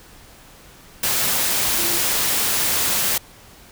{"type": "tone in noise", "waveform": "sine", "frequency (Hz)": 341.2, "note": "F4", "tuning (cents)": -40, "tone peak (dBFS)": -31, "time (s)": [1.77, 1.98], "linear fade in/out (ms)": 5, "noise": "white", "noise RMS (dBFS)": -20, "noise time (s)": [1.03, 3.18], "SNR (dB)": -14, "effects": ["pink hiss -46 dBFS RMS until 3.71 s"]}